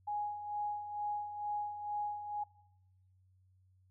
sine tone with tremolo, 830.6 Hz, G#5, in tune, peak -33 dBFS, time 0.07-2.44 s, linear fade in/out 10 ms, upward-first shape sine, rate 2.2 Hz, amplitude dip 60%, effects noise-tail reverb RT60 0.9 s tail -22 dB re dry + added 93 Hz sine -65 dBFS peak until 3.9 s

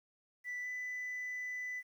sine tone with pitch glide, 1975.5 to 1995 Hz, B6 to B6, 0 to +17 cents, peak -36 dBFS, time 0.44-1.83 s, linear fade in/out 50 ms, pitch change +17 cents, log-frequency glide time 0.62-0.67 s, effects tanh soft clip ceiling -36 dBFS + 11-bit

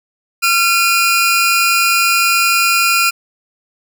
sawtooth tone pair together, 1370.3 / 2450 Hz, F6 / D#7, -33 / -27 cents, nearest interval minor seventh, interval 1006 cents, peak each -10 dBFS, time 0.42-3.11 s, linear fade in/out 20 ms, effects none

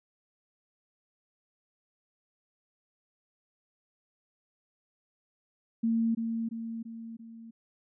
sine tone with echo, 227.8 Hz, A#3, 40 cents flat, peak -24 dBFS, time 5.83-6.15 s, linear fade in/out 10 ms, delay 340 ms, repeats 4, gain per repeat -5 dB, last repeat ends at 7.51 s, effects none

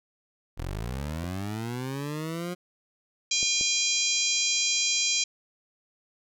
20% pulse linear sweep, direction up, 38.33 to 180.3 Hz, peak -26 dBFS, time 0.57-2.55 s, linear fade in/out 20 ms
clicks, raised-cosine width 2 ms, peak -26 dBFS, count 3, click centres 1.241 / 3.429 / 3.611 s
harmonic tone, 805 Hz, G5, 46 cents sharp, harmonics 3 / 4 / 5 / 6 / 7 / 8 / 9, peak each -31 / -31 / -31 / -31 / -31 / -31 / -31 dBFS, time 3.31-5.24 s, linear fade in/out 5 ms
effects none

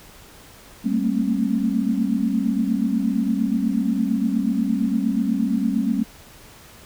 sine tone cluster, 195.3 / 222.5 / 231 / 269.8 Hz, G3 / A3 / A#3 / C#4, -6 / +20 / -16 / -47 cents, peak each -24 dBFS, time 0.84-6.04 s, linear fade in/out 20 ms, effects pink hiss -46 dBFS RMS until 6.85 s

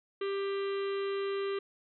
harmonic tone, 395 Hz, G4, 13 cents sharp, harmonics 1 / 3 / 4 / 5 / 6 / 7 / 8 / 9 / 10, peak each -31 / -42 / -50 / -48 / -52 / -50 / -50 / -59 / -53 dBFS, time 0.21-1.59 s, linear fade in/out 5 ms, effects none

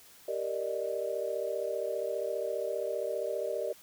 sine chord, Eb major seventh, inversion first, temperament equal, 392 / 466.2 / 587.3 / 622.3 Hz, G4 / Bb4 / D5 / Eb5, 0 / 0 / 0 / 0 cents, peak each -38 / -36 / -35 / -37 dBFS, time 0.28-3.73 s, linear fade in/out 5 ms, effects white hiss -56 dBFS RMS until 3.82 s

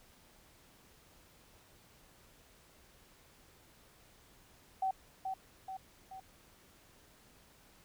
sine tone with echo, 763 Hz, G5, 47 cents flat, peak -30 dBFS, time 4.82-4.91 s, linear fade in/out 5 ms, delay 430 ms, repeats 3, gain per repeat -5 dB, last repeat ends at 6.2 s, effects pink hiss -63 dBFS RMS until 7.84 s

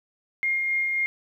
sine tone with tremolo, 2128 Hz, C7, 29 cents sharp, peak -21 dBFS, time 0.43-1.06 s, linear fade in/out 0 ms, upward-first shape sine, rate 3.7 Hz, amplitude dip 25%, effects 10-bit

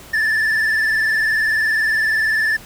triangle tone with vibrato, 1760 Hz, A6, in tune, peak -13 dBFS, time 0.13-2.57 s, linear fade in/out 10 ms, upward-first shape sine, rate 20 Hz, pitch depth 54 cents each way, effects pink hiss -40 dBFS RMS until 2.65 s

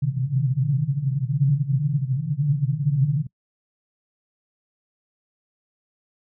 pink band-pass noise, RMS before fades -22 dBFS, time 0.02-3.27 s, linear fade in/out 5 ms, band 130 to 150 Hz, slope 96 dB/octave, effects noise-tail reverb RT60 0.1 s tail -25 dB re dry

